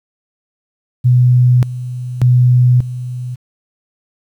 sine tone with tremolo, 124.4 Hz, B2, 13 cents sharp, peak -6 dBFS, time 1.04-3.36 s, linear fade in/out 20 ms, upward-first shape square, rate 0.85 Hz, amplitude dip 80%, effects 8-bit

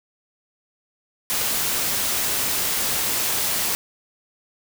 white noise, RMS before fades -23 dBFS, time 1.3-3.75 s, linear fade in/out 0 ms, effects none

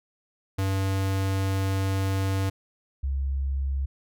square / sine tone pair in turn, 96.5 / 67.98 Hz, G2 / C#2, -27 / -33 cents, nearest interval tritone, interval 606 cents, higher first, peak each -24 dBFS, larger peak neither, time 0.58-2.5 / 3.03-3.86 s, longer first, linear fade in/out 10 ms, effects none

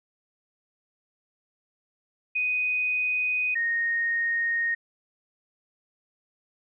sine tone pair in turn, 2494 / 1857.4 Hz, D#7 / A#6, +3 / -7 cents, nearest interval perfect fourth, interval 510 cents, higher first, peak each -23 dBFS, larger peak neither, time 2.35-3.55 / 3.55-4.75 s, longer neither, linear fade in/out 10 ms, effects none

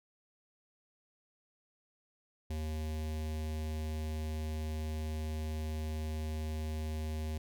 square tone with notch filter, 77.78 Hz, D#2, in tune, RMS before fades -37 dBFS, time 2.5-7.38 s, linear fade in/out 5 ms, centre 1300 Hz, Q 1.3, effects none

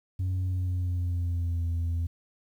sine tone with pitch glide, 92.5 to 84.33 Hz, F#2 to E2, 0 to +40 cents, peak -23 dBFS, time 0.19-2.07 s, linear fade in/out 10 ms, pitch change -160 cents, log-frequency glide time 0.44-1.66 s, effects tanh soft clip ceiling -25 dBFS + 10-bit

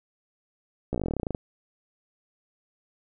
slowing click train, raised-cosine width 2 ms, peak -15 dBFS, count 17, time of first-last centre 0.93-1.348 s, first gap 15 ms, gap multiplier 1.07, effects none

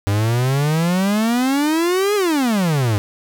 45% pulse exponential two-way sweep, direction up then down, 98.3 to 423.7 to 98.3 Hz, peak -15 dBFS, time 0.07-2.98 s, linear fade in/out 0 ms, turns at 2.15 s, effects none

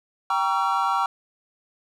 triangle chord, G diminished seventh, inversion none, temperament just, 784 / 940.8 / 1128.9 / 1354.7 Hz, G5 / Bb5 / Db6 / Fb6, 0 / +16 / +31 / +47 cents, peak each -24 dBFS, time 0.3-1.06 s, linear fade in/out 2 ms, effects none

